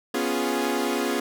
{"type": "chord", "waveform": "sawtooth", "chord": "C# dominant seventh", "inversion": "third", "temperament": "equal", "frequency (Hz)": [246.9, 277.2, 349.2, 415.3], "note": ["B3", "C#4", "E#4", "G#4"], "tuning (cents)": [0, 0, 0, 0], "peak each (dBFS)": -25, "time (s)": [0.14, 1.2], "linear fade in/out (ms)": 5, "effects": []}